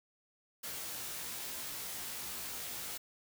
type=noise with comb filter; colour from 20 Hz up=white; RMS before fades=-42 dBFS; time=0.63-2.98 s; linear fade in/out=10 ms; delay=17 ms; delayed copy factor=+1; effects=none